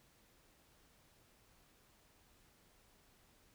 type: silence
effects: pink hiss -69 dBFS RMS until 3.54 s